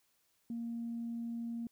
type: tone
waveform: sine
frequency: 233.1 Hz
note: A#3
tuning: in tune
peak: -36 dBFS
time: 0.5-1.67 s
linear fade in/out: 2 ms
effects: tanh soft clip ceiling -32 dBFS + white hiss -75 dBFS RMS until 1.71 s